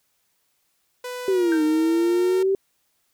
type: tone with pitch glide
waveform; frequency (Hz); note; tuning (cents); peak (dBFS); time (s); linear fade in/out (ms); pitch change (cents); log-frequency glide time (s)
sawtooth; 496.8 to 458.2; B4 to A#4; +10 to -30; -26; 1.04-2.43; 5; -140; 1.29-1.57
type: exponential two-way sweep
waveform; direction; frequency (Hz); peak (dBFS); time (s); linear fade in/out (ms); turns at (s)
sine; down then up; 392 to 306 to 392; -17; 1.28-2.55; 2; 1.63
type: tone with exponential decay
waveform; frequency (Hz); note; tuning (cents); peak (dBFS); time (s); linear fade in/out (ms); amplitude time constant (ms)
sine; 1568; G6; 0; -24; 1.52-1.71; 1; 41
effects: white hiss -69 dBFS RMS until 3.13 s